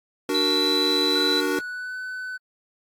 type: chord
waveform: square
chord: D augmented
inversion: none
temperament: equal with one note detuned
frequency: 293.7 / 371.7 / 466.2 Hz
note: D4 / F#4 / A#4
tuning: 0 / +8 / 0 cents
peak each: -27 / -27 / -29 dBFS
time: 0.29-1.59 s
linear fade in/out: 2 ms
type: tone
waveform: sine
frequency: 3975 Hz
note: B7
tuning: 10 cents sharp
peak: -21 dBFS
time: 0.34-1.41 s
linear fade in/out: 10 ms
type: tone with pitch glide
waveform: triangle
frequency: 1444 to 1506.2 Hz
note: F#6 to F#6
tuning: -43 to +30 cents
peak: -28 dBFS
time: 1.14-2.38 s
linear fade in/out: 20 ms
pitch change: +73 cents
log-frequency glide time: 1.33-1.97 s
effects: AAC 64 kbps